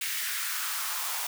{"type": "noise with high-pass filter sweep", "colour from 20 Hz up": "white", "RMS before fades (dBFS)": -32, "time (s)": [0.01, 1.27], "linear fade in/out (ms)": 5, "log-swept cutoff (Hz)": [2000, 850], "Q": 2.3, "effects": []}